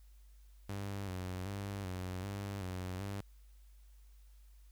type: tone with vibrato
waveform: sawtooth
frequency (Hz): 95.7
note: G2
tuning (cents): -41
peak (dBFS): -35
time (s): 0.69-3.21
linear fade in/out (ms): 5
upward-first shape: square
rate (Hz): 1.3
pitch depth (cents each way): 70
effects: added 50 Hz sine -56 dBFS peak until 4.71 s + white hiss -73 dBFS RMS until 4.71 s